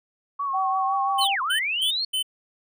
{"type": "tone with vibrato", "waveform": "sine", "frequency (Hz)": 1108.7, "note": "C#6", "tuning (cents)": 0, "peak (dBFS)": -24, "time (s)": [0.39, 1.25], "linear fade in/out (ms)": 10, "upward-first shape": "triangle", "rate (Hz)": 5.9, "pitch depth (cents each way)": 54}
{"type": "tone with pitch glide", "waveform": "sine", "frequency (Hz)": [765, 787.9], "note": ["G5", "G5"], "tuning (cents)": [-42, 9], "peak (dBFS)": -23, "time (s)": [0.53, 1.36], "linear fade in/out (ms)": 20, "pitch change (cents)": 51, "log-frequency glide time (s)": [0.81, 0.97]}
{"type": "tone bursts", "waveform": "square", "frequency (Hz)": 3044, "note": "F#7", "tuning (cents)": 48, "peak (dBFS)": -23, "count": 4, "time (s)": [1.18, 2.228], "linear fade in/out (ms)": 10, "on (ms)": 97, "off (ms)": 220}
{"type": "linear two-way sweep", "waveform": "sine", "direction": "down then up", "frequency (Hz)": [4399, 989, 4399], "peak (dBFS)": -23, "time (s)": [1.21, 2.05], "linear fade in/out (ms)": 5, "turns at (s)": 1.42}
{"effects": []}